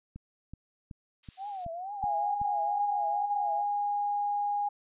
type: click train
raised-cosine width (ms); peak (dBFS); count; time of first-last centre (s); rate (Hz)
5; -30; 7; 0.16-2.416; 2.66
type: noise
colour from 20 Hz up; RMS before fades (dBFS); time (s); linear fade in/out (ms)
violet; -43; 1.23-1.65; 5
type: tone with vibrato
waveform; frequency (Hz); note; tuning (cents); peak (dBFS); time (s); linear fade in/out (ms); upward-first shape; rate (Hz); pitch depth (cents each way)
sine; 740; F#5; 0; -35; 1.37-3.65; 50; triangle; 2.2; 220
type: tone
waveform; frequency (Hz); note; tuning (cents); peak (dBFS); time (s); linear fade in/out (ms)
sine; 820; G#5; -22; -27; 2.02-4.69; 10
effects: resampled to 8000 Hz